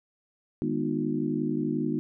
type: harmonic tone with a mistuned harmonic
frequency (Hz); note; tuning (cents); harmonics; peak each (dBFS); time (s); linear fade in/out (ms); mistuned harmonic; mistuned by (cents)
51.4; G#1; -17; 3 / 4 / 5 / 6 / 7; -34 / -34 / -30 / -30 / -34; 0.62-1.99; 0; 5; -95
effects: none